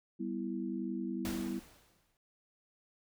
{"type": "chord", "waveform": "sine", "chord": "E minor", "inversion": "first", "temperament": "equal", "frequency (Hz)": [196, 246.9, 329.6], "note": ["G3", "B3", "E4"], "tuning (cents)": [0, 0, 0], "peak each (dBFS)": -39, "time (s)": [0.19, 1.6], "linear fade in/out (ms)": 20}
{"type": "noise with exponential decay", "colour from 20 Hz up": "pink", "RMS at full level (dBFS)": -40, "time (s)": [1.25, 2.17], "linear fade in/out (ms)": 1, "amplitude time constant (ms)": 200}
{"effects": []}